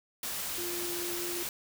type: tone in noise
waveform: sine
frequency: 349.2 Hz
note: F4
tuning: in tune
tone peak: -37 dBFS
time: 0.58-1.43 s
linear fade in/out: 2 ms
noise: white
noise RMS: -36 dBFS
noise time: 0.23-1.49 s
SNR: -4 dB
effects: none